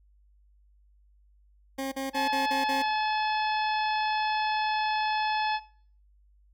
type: tone bursts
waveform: 20% pulse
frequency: 269.2 Hz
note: C4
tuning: 49 cents sharp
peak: -25 dBFS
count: 6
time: 1.78-2.825 s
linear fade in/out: 10 ms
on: 140 ms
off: 41 ms
type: harmonic tone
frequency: 859 Hz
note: A5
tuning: 42 cents flat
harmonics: 1 / 2 / 3 / 4 / 5 / 6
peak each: -27 / -33 / -37 / -39 / -41 / -43 dBFS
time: 2.13-5.6 s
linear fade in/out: 50 ms
effects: noise-tail reverb RT60 0.5 s tail -19 dB re dry + added 50 Hz sine -58 dBFS peak until 6.53 s